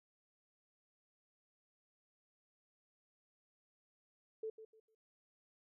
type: tone with echo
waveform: sine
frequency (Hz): 440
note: A4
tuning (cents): 0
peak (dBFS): -39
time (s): 4.43-4.5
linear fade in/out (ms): 5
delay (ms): 150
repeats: 3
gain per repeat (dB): -12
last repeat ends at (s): 4.95
effects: none

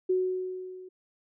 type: tone with level ramp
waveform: sine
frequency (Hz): 370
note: F#4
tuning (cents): 0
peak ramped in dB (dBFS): -21 to -43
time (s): 0.09-0.89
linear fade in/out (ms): 10
effects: none

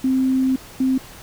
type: tone pair in turn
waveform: sine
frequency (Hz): 261.6 / 261.6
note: C4 / C4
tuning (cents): 0 / 0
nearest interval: unison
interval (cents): 0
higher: neither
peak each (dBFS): -15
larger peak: neither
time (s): 0.04-0.56 / 0.8-0.98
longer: first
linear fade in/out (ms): 5
effects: pink hiss -41 dBFS RMS until 1.22 s

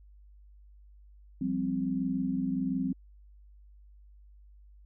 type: chord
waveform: sine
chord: F suspended second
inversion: none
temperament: equal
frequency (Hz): 174.61 / 196 / 261.6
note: F3 / G3 / C4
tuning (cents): 0 / 0 / 0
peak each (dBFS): -35 / -33 / -30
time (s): 1.41-2.93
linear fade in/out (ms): 5
effects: added 50 Hz sine -52 dBFS peak until 4.85 s

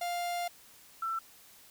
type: tone pair in turn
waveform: 45% pulse / sine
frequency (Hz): 700 / 1336.8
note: F5 / E6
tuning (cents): +4 / +24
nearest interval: major seventh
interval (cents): 1120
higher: second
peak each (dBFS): -32 / -31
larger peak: second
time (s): 0.01-0.48 / 1.02-1.19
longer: first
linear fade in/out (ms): 5
effects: white hiss -57 dBFS RMS until 1.7 s

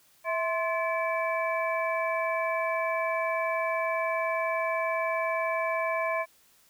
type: tone cluster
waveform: sine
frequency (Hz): 654 / 1047 / 1721 / 2305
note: E5 / C6 / A6 / D7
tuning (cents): -14 / +1 / -39 / -33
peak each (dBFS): -29 / -31 / -37 / -33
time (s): 0.24-6.26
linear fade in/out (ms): 50
effects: white hiss -62 dBFS RMS until 6.69 s

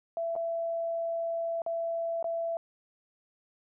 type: tone with dropouts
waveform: sine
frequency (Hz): 668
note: E5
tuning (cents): +23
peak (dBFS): -29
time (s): 0.17-2.57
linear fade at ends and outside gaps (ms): 1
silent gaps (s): 0.354-0.362 / 1.619-1.663 / 2.227-2.243
effects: none

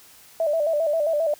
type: tone with vibrato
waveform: sine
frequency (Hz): 622.3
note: D#5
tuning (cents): 0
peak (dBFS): -19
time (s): 0.4-1.34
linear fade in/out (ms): 2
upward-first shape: square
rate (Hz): 7.5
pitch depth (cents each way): 89
effects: white hiss -50 dBFS RMS until 1.39 s

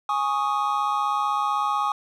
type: chord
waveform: triangle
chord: Ab suspended fourth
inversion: none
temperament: equal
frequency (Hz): 830.6 / 1108.7 / 1244.5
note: Ab5 / Db6 / Eb6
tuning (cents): 0 / 0 / 0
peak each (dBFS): -24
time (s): 0.09-1.92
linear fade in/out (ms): 2
effects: none

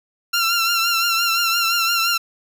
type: tone with vibrato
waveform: 15% pulse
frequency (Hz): 1369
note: F6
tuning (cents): -35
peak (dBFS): -10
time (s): 0.33-2.18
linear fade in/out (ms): 10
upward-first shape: triangle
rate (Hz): 5.8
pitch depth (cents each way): 51
effects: none

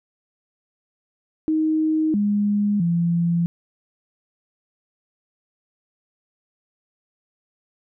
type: tone with pitch steps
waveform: sine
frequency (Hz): 313.5 / 205.6 / 170.4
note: D#4 / G#3 / F3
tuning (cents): +13 / -17 / -42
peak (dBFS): -17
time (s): 1.48-3.46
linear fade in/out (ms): 0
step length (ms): 660
effects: none

